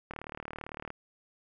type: click train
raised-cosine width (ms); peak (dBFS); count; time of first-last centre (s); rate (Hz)
0.5; -24; 31; 0.11-0.904; 37.8
effects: none